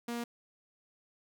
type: tone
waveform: sawtooth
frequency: 236.7 Hz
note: A#3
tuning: 27 cents sharp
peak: -31 dBFS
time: 0.08-0.24 s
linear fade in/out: 5 ms
effects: none